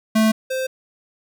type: tone pair in turn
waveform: square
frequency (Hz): 219.3 / 521.6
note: A3 / C5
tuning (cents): -6 / -5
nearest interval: octave + minor third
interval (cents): 1501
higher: second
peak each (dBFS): -14 / -22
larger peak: first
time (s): 0.15-0.32 / 0.5-0.67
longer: neither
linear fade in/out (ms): 10
effects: none